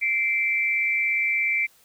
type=tone pair together; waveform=sine; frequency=2093 / 2330 Hz; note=C7 / D7; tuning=0 / -14 cents; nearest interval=major second; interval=186 cents; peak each=-25 / -22 dBFS; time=0.01-1.67 s; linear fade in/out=20 ms; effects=white hiss -58 dBFS RMS until 1.84 s